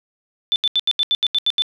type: tone bursts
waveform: sine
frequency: 3525 Hz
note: A7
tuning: 2 cents sharp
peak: -14 dBFS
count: 10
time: 0.52-1.621 s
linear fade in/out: 0 ms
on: 39 ms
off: 79 ms
effects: none